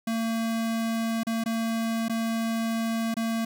square tone with dropouts, 226.7 Hz, A#3, 48 cents flat, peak -26 dBFS, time 0.07-3.45 s, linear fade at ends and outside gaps 5 ms, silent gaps 1.234-1.268 / 1.439-1.459 / 2.084-2.095 / 3.142-3.167 s, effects none

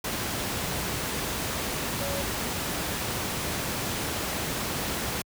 sine tone in noise, 560 Hz, C#5, 18 cents sharp, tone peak -32 dBFS, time 2.01-2.22 s, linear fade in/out 5 ms, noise pink, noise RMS -30 dBFS, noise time 0.04-5.22 s, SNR -5 dB, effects high-pass 60 Hz 12 dB/octave

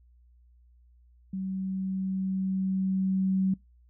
sine tone with level ramp, 190 Hz, F#3, 46 cents sharp, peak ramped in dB -30 to -22 dBFS, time 1.33-3.54 s, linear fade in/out 5 ms, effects noise-tail reverb RT60 0.2 s tail -25 dB re dry + added 60 Hz sine -56 dBFS peak until 3.89 s

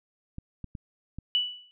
clicks, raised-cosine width 5 ms, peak -25 dBFS, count 4, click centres 0.384 / 0.643 / 0.752 / 1.186 s
sine tone with exponential decay, 2960 Hz, F#7, in tune, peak -19 dBFS, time 1.35-1.71 s, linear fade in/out 0 ms, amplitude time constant 78 ms
effects none

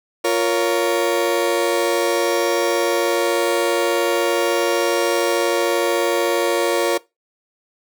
35% pulse chord, Bb minor, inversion second, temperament just, 349.6 / 466.2 / 559.4 Hz, F4 / Bb4 / Db5, +2 / 0 / +16 cents, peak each -19 dBFS, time 0.24-6.98 s, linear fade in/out 10 ms, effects noise-tail reverb RT60 0.2 s tail -19 dB re dry

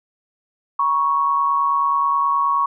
sine tone pair together, 959.3 / 1108.7 Hz, A#5 / C#6, +49 / 0 cents, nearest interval minor third, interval 251 cents, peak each -23 / -16 dBFS, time 0.79-2.66 s, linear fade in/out 5 ms, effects none

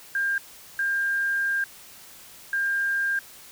sine tone bursts at uneven times, 1600 Hz, G6, 35 cents sharp, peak -22 dBFS, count 3, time 0.15-0.38 / 0.79-1.64 / 2.53-3.19 s, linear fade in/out 2 ms, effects white hiss -47 dBFS RMS until 3.51 s

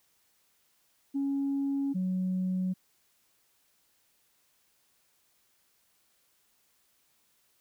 sine tone pair in turn, 277.2 / 185.01 Hz, C#4 / F#3, 0 / 0 cents, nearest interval perfect fifth, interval 700 cents, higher first, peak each -26 dBFS, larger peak neither, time 1.14-1.94 / 1.94-2.74 s, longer neither, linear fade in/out 20 ms, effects tanh soft clip ceiling -24 dBFS + white hiss -70 dBFS RMS until 7.6 s

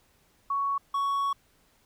sine / triangle tone pair in turn, 1115 / 1115 Hz, C#6 / C#6, +10 / +10 cents, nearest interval unison, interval 0 cents, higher neither, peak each -25 / -23 dBFS, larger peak second, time 0.5-0.78 / 0.94-1.33 s, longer second, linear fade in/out 5 ms, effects pink hiss -65 dBFS RMS until 1.85 s

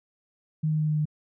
sine tone with pitch steps, 155.56 / 154.57 / 153.6 / 152.62 / 151.66 Hz, D#3 / D#3 / D#3 / D#3 / D#3, 0 / -11 / -22 / -33 / -44 cents, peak -22 dBFS, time 0.63-1.055 s, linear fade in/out 10 ms, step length 85 ms, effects none

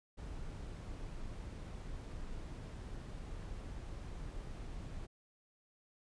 brown noise, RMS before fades -45 dBFS, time 0.17-5.07 s, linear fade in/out 20 ms, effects resampled to 22050 Hz

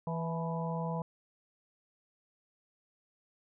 harmonic tone with a mistuned harmonic, 164.81 Hz, E3, in tune, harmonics 1 / 3 / 4 / 5 / 6, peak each -34 / -41 / -42 / -43 / -41 dBFS, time 0.07-1.02 s, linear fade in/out 2 ms, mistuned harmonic 5, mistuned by +51 cents, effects none

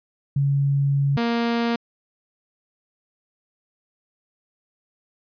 sine / sawtooth tone pair in turn, 140 / 234 Hz, C#3 / A#3, +18 / +7 cents, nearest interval major sixth, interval 889 cents, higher second, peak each -17 / -16 dBFS, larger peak second, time 0.36-1.17 / 1.17-1.76 s, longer first, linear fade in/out 5 ms, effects resampled to 11025 Hz

